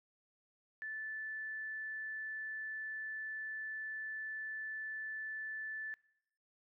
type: tone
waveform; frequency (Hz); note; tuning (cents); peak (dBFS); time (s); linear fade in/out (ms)
sine; 1751; A6; -9; -40; 0.82-5.94; 0
effects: noise-tail reverb RT60 0.8 s tail -22 dB re dry